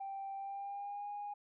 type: tone with pitch glide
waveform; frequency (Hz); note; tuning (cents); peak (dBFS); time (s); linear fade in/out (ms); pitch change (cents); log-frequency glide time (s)
sine; 784 to 821.1; G5 to G#5; 0 to -20; -39; 0-1.34; 10; +80; 0.36-1.09
effects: tanh soft clip ceiling -36 dBFS